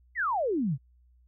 sine exponential sweep, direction down, 2093 to 120 Hz, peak -25 dBFS, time 0.15-0.78 s, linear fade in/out 50 ms, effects added 61 Hz sine -58 dBFS peak until 1.27 s

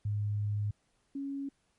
sine tone pair in turn, 103.83 / 277.2 Hz, G#2 / C#4, 0 / 0 cents, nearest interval octave + perfect fourth, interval 1700 cents, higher second, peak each -29 / -34 dBFS, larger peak first, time 0.05-0.71 / 1.15-1.49 s, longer first, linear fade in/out 5 ms, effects pink hiss -74 dBFS RMS until 1.78 s + MP3 48 kbps

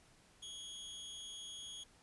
sawtooth tone with amplitude modulation, 3300 Hz, G#7, 12 cents flat, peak -40 dBFS, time 0.42-1.84 s, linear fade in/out 10 ms, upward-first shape sine, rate 260 Hz, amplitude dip 70%, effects pink hiss -66 dBFS RMS until 2.02 s + resampled to 24000 Hz

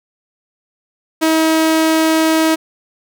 sawtooth tone, 319.6 Hz, D#4, 47 cents sharp, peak -7 dBFS, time 1.21-2.56 s, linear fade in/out 20 ms, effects none

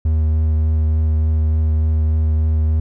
triangle tone with vibrato, 78.2 Hz, D#2, 9 cents sharp, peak -11 dBFS, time 0.05-2.8 s, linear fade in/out 5 ms, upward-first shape triangle, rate 3.4 Hz, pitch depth 14 cents each way, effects none

